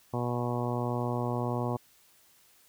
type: harmonic tone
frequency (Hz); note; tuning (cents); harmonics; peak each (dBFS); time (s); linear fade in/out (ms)
121.5; B2; -28; 1 / 2 / 3 / 4 / 5 / 6 / 7 / 8 / 9; -32 / -35 / -37 / -38 / -39 / -40 / -40 / -41 / -42; 0.13-1.77; 10
effects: white hiss -62 dBFS RMS until 2.68 s